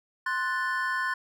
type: chord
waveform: triangle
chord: F# diminished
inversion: second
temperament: equal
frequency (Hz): 1046.5 / 1480 / 1760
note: C6 / F#6 / A6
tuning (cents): 0 / 0 / 0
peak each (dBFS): -29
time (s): 0.26-1.14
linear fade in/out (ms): 5
effects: none